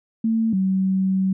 sine tone pair in turn, 224.4 / 190.05 Hz, A3 / F#3, +34 / +47 cents, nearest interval minor third, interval 287 cents, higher first, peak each -17 dBFS, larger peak neither, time 0.24-0.53 / 0.53-1.33 s, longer second, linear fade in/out 5 ms, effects none

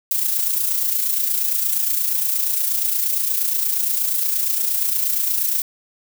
violet noise with amplitude modulation, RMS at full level -18 dBFS, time 0.11-5.62 s, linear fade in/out 2 ms, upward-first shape sine, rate 28.5 Hz, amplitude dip 50%, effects none

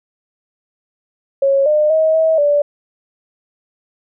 sine tone with pitch steps, 549 / 605 / 634 / 642 / 582 Hz, C#5 / D#5 / D#5 / E5 / D5, -17 / -49 / +32 / -46 / -16 cents, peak -10 dBFS, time 1.42-2.62 s, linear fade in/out 5 ms, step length 240 ms, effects none

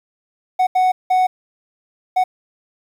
triangle tone bursts at uneven times, 741 Hz, F#5, 2 cents sharp, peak -10 dBFS, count 4, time 0.59-0.67 / 0.75-0.92 / 1.1-1.27 / 2.16-2.24 s, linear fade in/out 10 ms, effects 8-bit

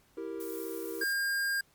triangle chord, E diminished, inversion none, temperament equal, 329.6 / 392 / 466.2 Hz, E4 / G4 / Bb4, 0 / 0 / 0 cents, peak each -38 dBFS, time 0.17-1.04 s, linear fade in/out 5 ms
violet noise, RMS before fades -45 dBFS, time 0.4-1.13 s, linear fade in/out 2 ms
square tone, 1610 Hz, G6, 46 cents sharp, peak -29 dBFS, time 1.01-1.61 s, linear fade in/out 5 ms
effects pink hiss -66 dBFS RMS until 1.74 s + MP3 96 kbps

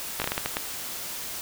slowing click train, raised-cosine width 0.3 ms, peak -10 dBFS, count 8, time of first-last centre 0.2-0.569 s, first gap 18 ms, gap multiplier 1.35, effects white hiss -35 dBFS RMS until 1.41 s

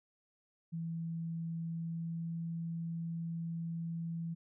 sine tone with pitch glide, 165.4 to 166.45 Hz, E3 to E3, +6 to +17 cents, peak -36 dBFS, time 0.72-4.35 s, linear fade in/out 20 ms, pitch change +11 cents, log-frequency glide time 1.63-2.35 s, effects none

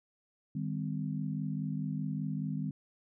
sine tone cluster, 153.3 / 198.2 / 257 Hz, D#3 / G3 / C4, -25 / +19 / -31 cents, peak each -35 / -37 / -39 dBFS, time 0.55-2.71 s, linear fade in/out 5 ms, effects none

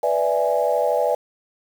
sine chord, E dominant seventh, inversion second, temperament equal, 493.9 / 587.3 / 659.3 / 830.6 Hz, B4 / D5 / E5 / G#5, 0 / 0 / 0 / 0 cents, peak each -22 / -21 / -23 / -24 dBFS, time 0.03-1.15 s, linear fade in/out 5 ms, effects tanh soft clip ceiling -6 dBFS + 7-bit

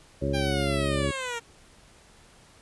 harmonic tone, 69.3 Hz, C#2, in tune, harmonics 1 / 2 / 3 / 4 / 5 / 6 / 8, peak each -31 / -30 / -35 / -33 / -33 / -35 / -31 dBFS, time 0.21-1.12 s, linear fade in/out 20 ms
10% pulse linear sweep, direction down, 803 to 457.6 Hz, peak -22 dBFS, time 0.33-1.4 s, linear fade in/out 20 ms
effects pink hiss -55 dBFS RMS until 2.61 s + resampled to 24000 Hz

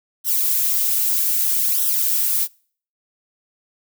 violet noise with flanger, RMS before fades -19 dBFS, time 0.24-2.48 s, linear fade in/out 50 ms, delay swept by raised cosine 0.42 to 5.72 ms, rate 0.63 Hz, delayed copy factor -0.75, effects noise-tail reverb RT60 0.5 s tail -26 dB re dry

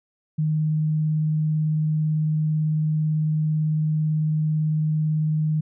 sine tone with vibrato, 154.7 Hz, D#3, 10 cents flat, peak -19 dBFS, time 0.38-5.61 s, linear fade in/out 10 ms, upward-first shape triangle, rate 18 Hz, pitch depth 11 cents each way, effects none

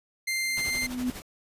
sawtooth tone, 2093 Hz, C7, in tune, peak -23 dBFS, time 0.27-0.87 s, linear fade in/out 10 ms
sine tone with exponential growth, 250 Hz, B3, 21 cents sharp, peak -23 dBFS, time 0.41-1.1 s, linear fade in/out 0 ms, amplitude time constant 150 ms
pink noise with tremolo, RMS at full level -38 dBFS, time 0.57-1.22 s, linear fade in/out 0 ms, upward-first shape sine, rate 12 Hz, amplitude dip 65%
effects resampled to 32000 Hz

